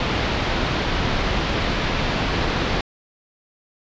pink low-pass noise, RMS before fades -22 dBFS, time 0-2.81 s, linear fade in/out 2 ms, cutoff 4300 Hz, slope 24 dB/octave, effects resampled to 16000 Hz

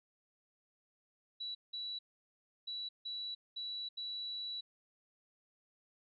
sine tone bursts at uneven times, 3932 Hz, B7, 8 cents flat, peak -39 dBFS, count 6, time 1.4-1.55 / 1.73-1.99 / 2.67-2.89 / 3.05-3.35 / 3.56-3.89 / 3.97-4.61 s, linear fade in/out 10 ms, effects none

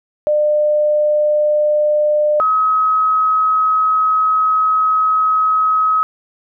sine tone pair in turn, 600 / 1274.4 Hz, D5 / D#6, +37 / +41 cents, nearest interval octave + minor second, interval 1304 cents, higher second, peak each -11 dBFS, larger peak neither, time 0.27-2.4 / 2.4-6.03 s, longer second, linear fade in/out 0 ms, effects none

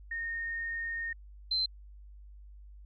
sine tone pair in turn, 1842 / 4094 Hz, A#6 / C8, -21 / -38 cents, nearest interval octave + major second, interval 1383 cents, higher second, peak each -33 / -27 dBFS, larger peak second, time 0.11-1.13 / 1.51-1.66 s, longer first, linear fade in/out 5 ms, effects added 50 Hz sine -48 dBFS peak until 2.85 s

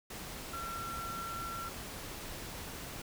sine tone in noise, 1358 Hz, F6, 49 cents flat, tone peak -39 dBFS, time 0.53-1.69 s, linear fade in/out 5 ms, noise pink, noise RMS -44 dBFS, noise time 0.1-3.02 s, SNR +2 dB, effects none

